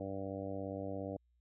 harmonic tone, 97.3 Hz, G2, 12 cents flat, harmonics 1 / 2 / 3 / 4 / 5 / 6 / 7 / 8, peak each -46 / -47 / -44 / -52 / -45 / -45 / -49 / -56 dBFS, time 0-1.17 s, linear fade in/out 5 ms, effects added 60 Hz sine -70 dBFS peak until 1.4 s

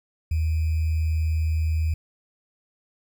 sine tone with sample-and-hold, 79.5 Hz, D#2, 38 cents sharp, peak -20 dBFS, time 0.31-1.94 s, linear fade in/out 5 ms, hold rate 2450 Hz, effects none

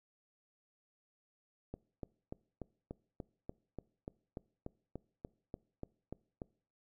click train, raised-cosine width 2 ms, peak -29 dBFS, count 17, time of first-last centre 1.74-6.418 s, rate 3.42 Hz, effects noise-tail reverb RT60 0.5 s tail -23 dB re dry

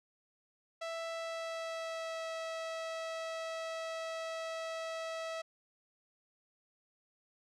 sawtooth tone with pitch glide, 660 to 650.9 Hz, E5 to E5, +2 to -22 cents, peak -34 dBFS, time 0.81-5.42 s, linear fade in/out 10 ms, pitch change -24 cents, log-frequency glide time 1.09-2.27 s, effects low-pass 6000 Hz 12 dB/octave

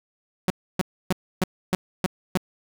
sawtooth tone bursts, 185 Hz, F#3, in tune, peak -15 dBFS, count 7, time 0.48-2.374 s, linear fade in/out 0 ms, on 22 ms, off 290 ms, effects none

